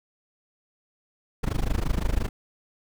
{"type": "noise with amplitude modulation", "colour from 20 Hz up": "brown", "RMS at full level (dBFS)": -21, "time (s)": [1.43, 2.29], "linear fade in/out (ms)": 10, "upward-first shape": "sine", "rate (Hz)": 25.8, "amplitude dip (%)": 95, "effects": []}